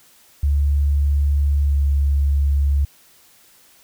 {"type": "tone with pitch glide", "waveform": "sine", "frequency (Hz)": [71.5, 70.52], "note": ["D2", "C#2"], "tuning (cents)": [-46, 30], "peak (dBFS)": -14, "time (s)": [0.43, 2.85], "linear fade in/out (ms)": 5, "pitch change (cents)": -24, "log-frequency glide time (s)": [1.63, 1.76], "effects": ["white hiss -52 dBFS RMS until 3.83 s"]}